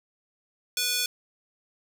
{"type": "tone with high-pass filter", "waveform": "square", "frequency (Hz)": 490.4, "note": "B4", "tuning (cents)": -12, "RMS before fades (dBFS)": -27, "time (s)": [0.77, 1.06], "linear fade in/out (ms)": 2, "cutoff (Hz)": 3500, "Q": 1.1, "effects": []}